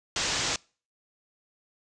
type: low-pass noise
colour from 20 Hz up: white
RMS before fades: -29 dBFS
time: 0.16-0.56 s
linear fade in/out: 2 ms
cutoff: 7200 Hz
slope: 48 dB/octave
effects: noise-tail reverb RT60 0.4 s tail -26 dB re dry + resampled to 22050 Hz